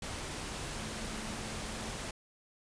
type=tone in noise; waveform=sine; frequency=219 Hz; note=A3; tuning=8 cents flat; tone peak=-45 dBFS; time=0.76-1.9 s; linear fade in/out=5 ms; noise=pink; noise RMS=-40 dBFS; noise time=0.02-2.11 s; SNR=-8 dB; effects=resampled to 22050 Hz